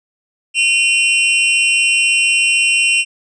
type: tone with amplitude modulation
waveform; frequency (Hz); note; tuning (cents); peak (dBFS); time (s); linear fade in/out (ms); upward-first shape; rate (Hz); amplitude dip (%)
45% pulse; 2753; F7; -25; -7; 0.54-3.05; 50; sine; 284; 90
effects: resampled to 22050 Hz